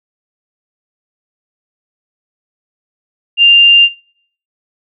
sine tone, 2794 Hz, F7, in tune, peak -3 dBFS, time 3.37-3.89 s, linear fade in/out 50 ms, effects noise-tail reverb RT60 0.6 s tail -21 dB re dry

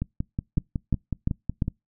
two click trains, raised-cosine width 5 ms, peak -14 / -10 dBFS, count 10 / 4, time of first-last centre 0.02-1.681 / 0.58-1.622 s, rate 5.42 / 2.88 Hz, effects noise-tail reverb RT60 0.2 s tail -26 dB re dry

